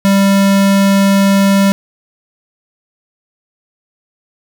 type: tone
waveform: square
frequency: 196.9 Hz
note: G3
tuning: 8 cents sharp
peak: -8 dBFS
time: 0.05-1.72 s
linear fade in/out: 0 ms
effects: none

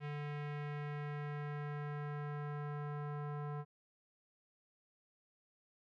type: tone with low-pass filter sweep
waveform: square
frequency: 146.83 Hz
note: D3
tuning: in tune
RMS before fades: -42 dBFS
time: 0-3.65 s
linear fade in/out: 50 ms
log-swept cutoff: 2400 to 1200 Hz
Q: 1.8
effects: none

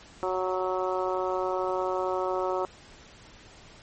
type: harmonic tone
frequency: 185.2 Hz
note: F#3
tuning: 2 cents sharp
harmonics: 2 / 3 / 4 / 5 / 6 / 7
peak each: -30 / -31 / -34 / -34 / -36 / -36 dBFS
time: 0.23-2.65 s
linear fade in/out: 0 ms
effects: pink hiss -51 dBFS RMS until 3.82 s + MP3 32 kbps

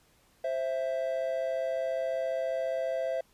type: tone pair together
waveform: triangle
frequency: 526 / 660.6 Hz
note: C5 / E5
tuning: +9 / +4 cents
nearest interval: major third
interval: 395 cents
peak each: -30 / -29 dBFS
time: 0.44-3.21 s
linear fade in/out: 5 ms
effects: pink hiss -65 dBFS RMS until 3.33 s + resampled to 32000 Hz

